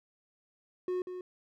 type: tone with echo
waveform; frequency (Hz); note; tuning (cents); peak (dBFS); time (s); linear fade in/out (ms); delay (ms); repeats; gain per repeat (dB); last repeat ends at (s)
triangle; 364.2; F#4; -27; -28; 0.88-1.02; 2; 190; 1; -8; 1.21
effects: none